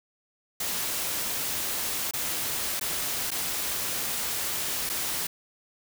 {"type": "noise with dropouts", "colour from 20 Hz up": "white", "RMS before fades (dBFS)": -30, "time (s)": [0.6, 5.27], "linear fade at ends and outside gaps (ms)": 5, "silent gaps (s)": [[2.111, 2.135], [2.797, 2.81], [3.306, 3.315], [4.893, 4.897]], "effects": []}